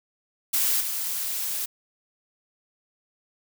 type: noise with level steps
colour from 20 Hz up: blue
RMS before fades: -23 / -29 dBFS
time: 0.53-1.66 s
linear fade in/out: 10 ms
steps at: 0.8 s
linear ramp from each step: 10 ms
effects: none